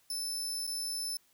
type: tone with dropouts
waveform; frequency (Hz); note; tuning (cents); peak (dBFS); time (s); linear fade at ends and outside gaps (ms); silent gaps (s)
25% pulse; 5274; E8; 0; -29; 0.1-1.17; 2; 0.668-0.675
effects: white hiss -68 dBFS RMS until 1.33 s